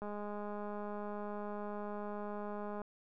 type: click train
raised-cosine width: 1 ms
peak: -30 dBFS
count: 580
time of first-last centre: 0.02-2.817 s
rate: 207 Hz
effects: none